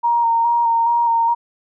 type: tone with vibrato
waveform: sine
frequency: 932.3 Hz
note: A#5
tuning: in tune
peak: -13 dBFS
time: 0.03-1.35 s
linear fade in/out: 20 ms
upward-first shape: square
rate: 2.4 Hz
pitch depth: 19 cents each way
effects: none